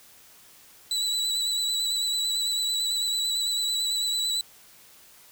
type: tone with vibrato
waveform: 35% pulse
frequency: 3951 Hz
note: B7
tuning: in tune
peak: -23 dBFS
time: 0.91-4.41 s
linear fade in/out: 2 ms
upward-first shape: triangle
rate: 9 Hz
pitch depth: 31 cents each way
effects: white hiss -53 dBFS RMS until 5.31 s